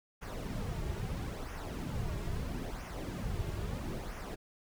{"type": "noise with flanger", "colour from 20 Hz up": "brown", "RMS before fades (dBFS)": -38, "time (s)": [0.21, 4.36], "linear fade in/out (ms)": 20, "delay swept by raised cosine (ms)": [0.24, 4.04], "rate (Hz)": 0.76, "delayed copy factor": -0.6, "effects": []}